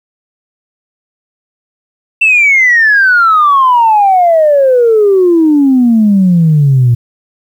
sine exponential sweep, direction down, 2700 to 116.54 Hz, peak -3 dBFS, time 2.21-6.95 s, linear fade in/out 10 ms, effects tanh soft clip ceiling 0 dBFS + 7-bit

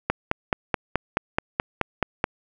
click train, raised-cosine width 0.5 ms, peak -5 dBFS, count 11, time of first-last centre 0.1-2.241 s, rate 4.67 Hz, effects none

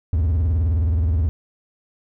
triangle tone with vibrato, 80.7 Hz, E2, 36 cents flat, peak -14 dBFS, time 0.13-1.29 s, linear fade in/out 0 ms, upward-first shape triangle, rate 19 Hz, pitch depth 290 cents each way, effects none

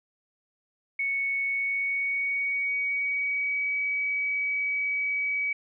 sine tone with pitch glide, 2217 to 2274 Hz, C#7 to C#7, 0 to +44 cents, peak -25 dBFS, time 0.99-5.53 s, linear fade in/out 5 ms, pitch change +44 cents, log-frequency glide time 1.45-3.71 s, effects none

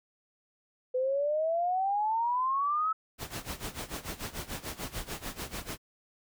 sine exponential sweep, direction up, 501 to 1308 Hz, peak -26 dBFS, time 0.94-2.93 s, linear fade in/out 10 ms
pink noise with tremolo, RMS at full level -36 dBFS, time 3.18-5.78 s, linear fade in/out 50 ms, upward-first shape sine, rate 6.8 Hz, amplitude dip 85%
effects none

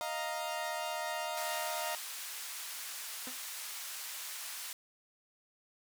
sawtooth chord, Eb suspended second, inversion none, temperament equal, 622.3 / 698.5 / 932.3 Hz, Eb5 / F5 / Bb5, 0 / 0 / 0 cents, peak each -36 dBFS, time 0.01-1.95 s, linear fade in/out 0 ms
white band-pass noise, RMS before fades -43 dBFS, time 1.37-4.73 s, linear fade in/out 2 ms, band 1000 to 14000 Hz, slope 12 dB/octave
sawtooth tone with exponential decay, 253 Hz, B3, 42 cents sharp, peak -37 dBFS, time 3.27-3.39 s, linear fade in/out 2 ms, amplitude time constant 24 ms
effects none

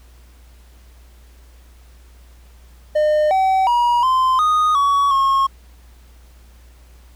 triangle tone with pitch steps, 607 / 763 / 959 / 1036 / 1239 / 1126 / 1085 Hz, D#5 / G5 / A#5 / C6 / D#6 / C#6 / C#6, -43 / -47 / +49 / -17 / -8 / +27 / -37 cents, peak -11 dBFS, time 2.95-5.47 s, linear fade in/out 10 ms, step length 360 ms, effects added 60 Hz sine -43 dBFS peak until 7.15 s + pink hiss -54 dBFS RMS until 7.15 s

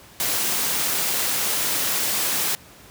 white high-pass noise, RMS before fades -23 dBFS, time 0.2-2.55 s, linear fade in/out 0 ms, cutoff 110 Hz, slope 12 dB/octave, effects pink hiss -47 dBFS RMS until 2.9 s + high-pass 60 Hz 12 dB/octave

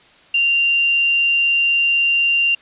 sine tone with quantisation, 2778 Hz, F7, 10 cents flat, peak -13 dBFS, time 0.34-2.55 s, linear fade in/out 5 ms, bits 7, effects white hiss -49 dBFS RMS until 2.61 s + resampled to 8000 Hz

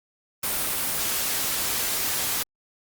white noise, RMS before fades -26 dBFS, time 0.43-2.43 s, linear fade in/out 5 ms, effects Opus 32 kbps

